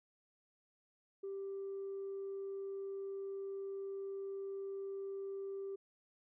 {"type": "tone", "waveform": "sine", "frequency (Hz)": 392, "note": "G4", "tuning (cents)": 0, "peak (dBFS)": -39, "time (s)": [1.23, 5.76], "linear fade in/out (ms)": 10, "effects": ["tanh soft clip ceiling -37 dBFS"]}